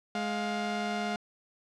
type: tone pair together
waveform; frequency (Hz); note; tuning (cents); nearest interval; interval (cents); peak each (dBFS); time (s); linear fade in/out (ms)
sawtooth; 209.6 / 705; G#3 / F5; +16 / +16; octave + major sixth; 2100; -29 / -29; 0.15-1.16; 2
effects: low-pass 5000 Hz 12 dB/octave